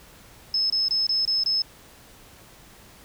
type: tone bursts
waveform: sine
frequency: 5200 Hz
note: E8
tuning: 24 cents flat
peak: -20 dBFS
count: 6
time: 0.54-1.62 s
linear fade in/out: 2 ms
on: 160 ms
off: 24 ms
effects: pink hiss -50 dBFS RMS until 3.04 s